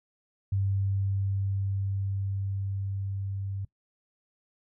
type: tone with level ramp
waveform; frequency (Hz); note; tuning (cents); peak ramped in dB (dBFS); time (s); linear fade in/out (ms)
sine; 98; G2; 0; -24 to -31; 0.52-3.65; 5
effects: noise-tail reverb RT60 0.1 s tail -20 dB re dry